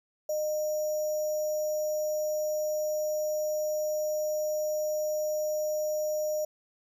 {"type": "tone with sample-and-hold", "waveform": "sine", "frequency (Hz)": 610, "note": "D#5", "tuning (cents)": -34, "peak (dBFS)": -27, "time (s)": [0.29, 6.45], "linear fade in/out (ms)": 5, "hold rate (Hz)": 6300, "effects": []}